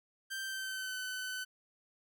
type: tone with pitch glide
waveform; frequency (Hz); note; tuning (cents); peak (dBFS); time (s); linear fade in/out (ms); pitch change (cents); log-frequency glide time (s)
sawtooth; 1568 to 1512; G6 to F#6; 0 to +37; -34; 0.3-1.45; 20; -63; 0.41-0.98
effects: none